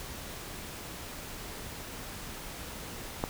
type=click; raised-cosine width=1 ms; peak=-15 dBFS; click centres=3.239 s; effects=pink hiss -42 dBFS RMS until 3.29 s